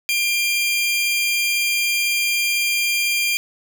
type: tone pair together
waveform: sawtooth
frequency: 2394 / 3198 Hz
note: D7 / G7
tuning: +33 / +34 cents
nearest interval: perfect fourth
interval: 501 cents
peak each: -15 / -23 dBFS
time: 0.09-3.37 s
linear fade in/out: 0 ms
effects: none